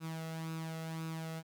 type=tone with flanger; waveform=sawtooth; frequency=161.7 Hz; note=E3; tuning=33 cents flat; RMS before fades=-41 dBFS; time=0-1.43 s; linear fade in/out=50 ms; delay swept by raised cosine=0.77 to 1.52 ms; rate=1.9 Hz; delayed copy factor=+0.55; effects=none